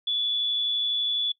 sine tone with amplitude modulation, 3438 Hz, A7, 41 cents flat, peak -22 dBFS, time 0.07-1.32 s, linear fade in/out 5 ms, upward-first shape sine, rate 112 Hz, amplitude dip 30%, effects noise-tail reverb RT60 0.1 s tail -19 dB re dry

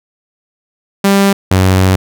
sawtooth tone pair in turn, 197.7 / 93.87 Hz, G3 / F#2, +15 / +25 cents, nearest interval octave + minor second, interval 1290 cents, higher first, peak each -3 dBFS, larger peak neither, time 1.04-1.33 / 1.51-1.96 s, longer second, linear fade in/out 5 ms, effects none

